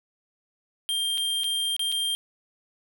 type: tone with dropouts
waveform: square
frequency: 3187 Hz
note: G7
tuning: 28 cents sharp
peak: -25 dBFS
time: 0.89-2.15 s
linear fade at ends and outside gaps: 0 ms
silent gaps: 1.176-1.18 / 1.435-1.442 / 1.765-1.794 / 1.918-1.923 s
effects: none